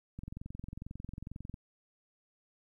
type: click train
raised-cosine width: 5 ms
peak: -30 dBFS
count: 31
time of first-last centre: 0.19-1.541 s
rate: 22.2 Hz
effects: 12-bit